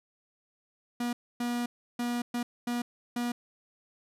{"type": "tone bursts at uneven times", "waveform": "45% pulse", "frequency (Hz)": 240.8, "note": "B3", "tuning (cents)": -44, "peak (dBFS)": -29, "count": 6, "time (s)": [[1, 1.13], [1.4, 1.66], [1.99, 2.22], [2.34, 2.43], [2.67, 2.82], [3.16, 3.32]], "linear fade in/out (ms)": 5, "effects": ["resampled to 32000 Hz"]}